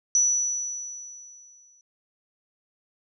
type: tone with exponential decay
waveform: sine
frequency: 5920 Hz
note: F#8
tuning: in tune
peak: -16 dBFS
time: 0.15-1.81 s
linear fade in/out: 1 ms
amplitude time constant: 360 ms
effects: none